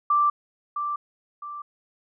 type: tone with echo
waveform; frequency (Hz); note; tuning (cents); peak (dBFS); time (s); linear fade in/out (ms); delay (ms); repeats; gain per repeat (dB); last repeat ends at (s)
sine; 1174.7; D6; 0; -17; 0.1-0.3; 5; 660; 2; -8; 1.62
effects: none